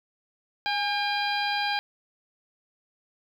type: harmonic tone with a mistuned harmonic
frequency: 803 Hz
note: G5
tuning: 41 cents sharp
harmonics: 1 / 2 / 3 / 4 / 5 / 6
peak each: -28 / -31 / -33 / -34 / -35 / -36 dBFS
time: 0.66-1.79 s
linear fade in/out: 0 ms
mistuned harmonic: 1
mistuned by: +46 cents
effects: 9-bit